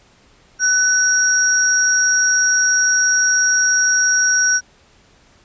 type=tone pair together; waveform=sine; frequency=1500 / 5663 Hz; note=F#6 / F8; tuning=+23 / +23 cents; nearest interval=octave + major seventh; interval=2300 cents; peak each=-15 dBFS; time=0.59-4.61 s; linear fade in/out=50 ms; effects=pink hiss -52 dBFS RMS until 5.44 s + resampled to 16000 Hz